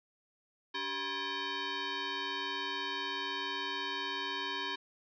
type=tone with frequency modulation; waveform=sine; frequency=1066 Hz; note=C6; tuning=32 cents sharp; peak=-34 dBFS; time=0.74-4.76 s; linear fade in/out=10 ms; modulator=677 Hz; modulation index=4.6; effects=none